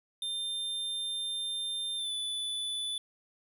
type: tone with pitch glide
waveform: square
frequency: 3600 to 3483 Hz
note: A7 to A7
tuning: +39 to -18 cents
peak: -33 dBFS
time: 0.22-2.98 s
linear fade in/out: 2 ms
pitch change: -57 cents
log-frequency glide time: 1.97-2.12 s
effects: none